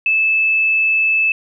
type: tone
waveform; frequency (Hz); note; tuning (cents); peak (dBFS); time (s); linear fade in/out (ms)
sine; 2620; E7; -11; -12; 0.06-1.32; 2
effects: none